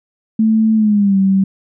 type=tone with pitch glide; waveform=sine; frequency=220.2 to 192.81 Hz; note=A3 to G3; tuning=+2 to -28 cents; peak=-9 dBFS; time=0.39-1.44 s; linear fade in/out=5 ms; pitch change=-230 cents; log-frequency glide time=0.75-1.18 s; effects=none